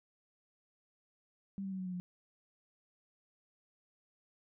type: tone with pitch steps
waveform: sine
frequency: 196.2 / 192.61 / 189.08 / 185.62 / 182.22 / 178.88 Hz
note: G3 / G3 / F#3 / F#3 / F#3 / F3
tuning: +2 / -30 / +38 / +6 / -26 / +42 cents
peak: -37 dBFS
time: 1.58-2 s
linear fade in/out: 0 ms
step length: 70 ms
effects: none